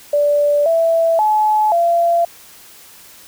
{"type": "tone with pitch steps", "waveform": "sine", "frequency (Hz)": [583, 661, 855, 683], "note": ["D5", "E5", "A5", "F5"], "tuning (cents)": [-13, 5, -50, -39], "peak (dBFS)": -11, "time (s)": [0.13, 2.25], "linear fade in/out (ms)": 5, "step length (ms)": 530, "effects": ["white hiss -42 dBFS RMS until 3.27 s"]}